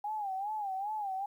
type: tone with vibrato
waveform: sine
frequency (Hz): 810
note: G#5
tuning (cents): -43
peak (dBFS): -33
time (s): 0.04-1.26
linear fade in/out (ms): 5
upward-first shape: sine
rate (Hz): 2.5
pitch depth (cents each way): 120
effects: 11-bit